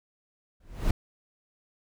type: noise with exponential growth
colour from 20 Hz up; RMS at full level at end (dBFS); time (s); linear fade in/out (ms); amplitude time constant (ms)
brown; -20; 0.6-0.91; 5; 66
effects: none